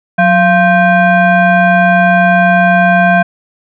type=tone with frequency modulation; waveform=sine; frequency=690 Hz; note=F5; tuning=21 cents flat; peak=-5 dBFS; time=0.18-3.23 s; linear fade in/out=10 ms; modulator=872 Hz; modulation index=1.2; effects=none

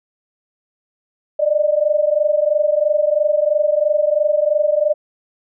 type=tone pair together; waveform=sine; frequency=589 / 612 Hz; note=D5 / D#5; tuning=+5 / -29 cents; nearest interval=minor second; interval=66 cents; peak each=-16 dBFS; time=1.39-4.94 s; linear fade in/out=10 ms; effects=none

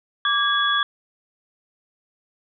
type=tone cluster; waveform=sine; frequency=1162 / 1636 / 3380 Hz; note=D6 / G#6 / G#7; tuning=-19 / -26 / +30 cents; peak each=-22 dBFS; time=0.25-0.83 s; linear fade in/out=2 ms; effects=none

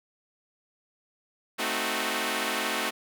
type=chord; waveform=5% pulse; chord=A diminished seventh; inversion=none; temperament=equal; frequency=220 / 261.6 / 311.1 / 370 Hz; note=A3 / C4 / Eb4 / Gb4; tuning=0 / 0 / 0 / 0 cents; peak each=-21 / -22 / -22 / -21 dBFS; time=1.58-2.91 s; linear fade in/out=20 ms; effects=none

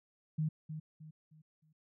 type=tone with echo; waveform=sine; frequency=155.56 Hz; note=D#3; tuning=in tune; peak=-30 dBFS; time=0.38-0.49 s; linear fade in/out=10 ms; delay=310 ms; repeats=4; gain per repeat=-9 dB; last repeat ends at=1.73 s; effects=none

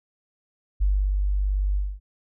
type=tone with ADSR envelope; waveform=sine; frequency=49 Hz; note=G1; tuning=in tune; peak=-17 dBFS; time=0.8-2 s; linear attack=20 ms; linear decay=290 ms; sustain=-3 dB; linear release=240 ms; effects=none

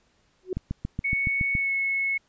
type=tone with exponential growth; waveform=sine; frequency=370 Hz; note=F#4; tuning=in tune; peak=-21 dBFS; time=0.43-0.53 s; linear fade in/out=2 ms; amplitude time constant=20 ms
type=click train; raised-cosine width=5 ms; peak=-16 dBFS; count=8; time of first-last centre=0.57-1.552 s; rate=7.13 Hz
type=tone with pitch glide; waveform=sine; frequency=2217 to 2192 Hz; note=C#7 to C#7; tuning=0 to -20 cents; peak=-23 dBFS; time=1.04-2.18 s; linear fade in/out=10 ms; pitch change=-20 cents; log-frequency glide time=1.57-1.72 s
effects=pink hiss -66 dBFS RMS until 2.28 s + resampled to 16000 Hz

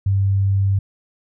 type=tone; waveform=sine; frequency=98 Hz; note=G2; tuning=in tune; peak=-14 dBFS; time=0.06-0.79 s; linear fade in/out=5 ms; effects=none

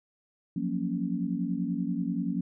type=chord; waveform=sine; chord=Gb major seventh; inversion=third; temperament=equal; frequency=174.61 / 185 / 233.1 / 277.2 Hz; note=F3 / Gb3 / Bb3 / Db4; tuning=0 / 0 / 0 / 0 cents; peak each=-33 dBFS; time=0.56-2.41 s; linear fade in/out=5 ms; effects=none

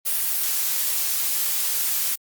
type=noise; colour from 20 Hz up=blue; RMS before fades=-23 dBFS; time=0.05-2.16 s; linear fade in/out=20 ms; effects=Opus 32 kbps

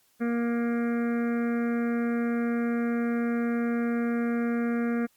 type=harmonic tone; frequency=235.5 Hz; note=A#3; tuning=18 cents sharp; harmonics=1 / 2 / 3 / 5 / 6 / 7 / 8 / 9 / 10; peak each=-25 / -33 / -41 / -44 / -41 / -43 / -48 / -47 / -51 dBFS; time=0.2-5.07 s; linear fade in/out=20 ms; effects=white hiss -66 dBFS RMS until 5.16 s + Opus 48 kbps

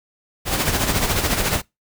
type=noise with tremolo; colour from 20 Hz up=pink; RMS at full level=-18 dBFS; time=0.45-1.62 s; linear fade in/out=50 ms; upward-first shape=sine; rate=14 Hz; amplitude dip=55%; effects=noise-tail reverb RT60 0.2 s tail -23 dB re dry

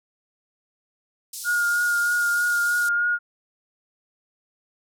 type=band-pass noise; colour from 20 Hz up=white; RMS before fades=-35 dBFS; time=1.33-2.89 s; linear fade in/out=5 ms; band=4400 to 12000 Hz; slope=24 dB/octave
type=tone with vibrato; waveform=sine; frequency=1426 Hz; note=F6; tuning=36 cents sharp; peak=-19 dBFS; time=1.44-3.19 s; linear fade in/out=50 ms; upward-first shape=triangle; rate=3.2 Hz; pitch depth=21 cents each way
effects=none

